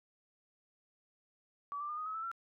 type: tone with pitch steps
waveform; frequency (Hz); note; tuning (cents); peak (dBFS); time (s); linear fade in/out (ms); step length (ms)
sine; 1146 / 1178.2 / 1211.3 / 1245.4 / 1280.4 / 1316.4 / 1353.4; D6 / D6 / D#6 / D#6 / D#6 / E6 / E6; -43 / +5 / -47 / +1 / +49 / -3 / +45; -37; 1.72-2.315; 0; 85
effects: none